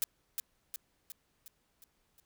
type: noise with echo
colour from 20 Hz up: blue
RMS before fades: -30 dBFS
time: 0.02-0.04 s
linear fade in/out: 0 ms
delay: 360 ms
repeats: 6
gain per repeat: -5 dB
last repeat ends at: 2.2 s
effects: pink hiss -75 dBFS RMS until 2.25 s